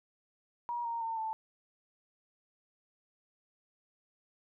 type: tone with pitch steps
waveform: sine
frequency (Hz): 954 / 929.5 / 905.7 / 882.4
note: A#5 / A#5 / A5 / A5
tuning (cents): +40 / -5 / +50 / +5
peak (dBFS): -33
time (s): 0.69-1.33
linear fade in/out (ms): 0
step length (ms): 160
effects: none